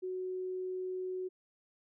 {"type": "tone", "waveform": "sine", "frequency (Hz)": 370, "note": "F#4", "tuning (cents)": 0, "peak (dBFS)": -35, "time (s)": [0.02, 1.29], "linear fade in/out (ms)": 20, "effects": []}